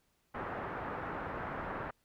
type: low-pass noise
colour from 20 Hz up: white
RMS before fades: -40 dBFS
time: 0.34-1.91 s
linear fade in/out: 10 ms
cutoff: 1500 Hz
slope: 24 dB/octave
effects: pink hiss -75 dBFS RMS until 2.04 s